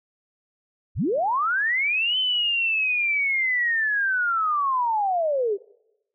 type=linear two-way sweep; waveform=sine; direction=up then down; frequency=41.2 to 3071 to 374.4 Hz; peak=-20 dBFS; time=0.95-5.58 s; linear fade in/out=50 ms; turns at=2.18 s; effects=noise-tail reverb RT60 0.9 s tail -23 dB re dry